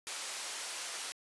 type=band-pass noise; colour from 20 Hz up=white; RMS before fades=-41 dBFS; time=0.07-1.12 s; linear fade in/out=0 ms; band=530 to 9100 Hz; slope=12 dB/octave; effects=resampled to 24000 Hz